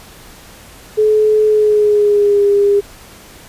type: tone with pitch glide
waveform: sine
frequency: 428.6 to 404.5 Hz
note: A4 to G#4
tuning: -45 to -46 cents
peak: -8 dBFS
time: 0.97-2.81 s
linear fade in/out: 20 ms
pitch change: -101 cents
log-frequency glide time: 1.46-2.45 s
effects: pink hiss -39 dBFS RMS until 3.48 s + resampled to 32000 Hz